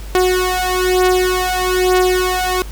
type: beating tone pair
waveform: sawtooth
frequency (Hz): 366.6 / 367.7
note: F#4 / F#4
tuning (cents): -16 / -11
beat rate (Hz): 1.1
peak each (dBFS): -12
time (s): 0.15-2.62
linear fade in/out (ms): 0
effects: added 50 Hz sine -27 dBFS peak until 2.71 s + pink hiss -38 dBFS RMS until 2.71 s